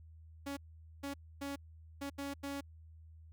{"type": "tone bursts at uneven times", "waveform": "sawtooth", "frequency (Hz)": 280, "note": "C#4", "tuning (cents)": 18, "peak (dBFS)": -35, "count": 6, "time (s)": [[0.46, 0.57], [1.03, 1.14], [1.41, 1.56], [2.01, 2.1], [2.18, 2.34], [2.43, 2.61]], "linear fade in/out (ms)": 10, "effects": ["added 80 Hz sine -53 dBFS peak until 3.32 s"]}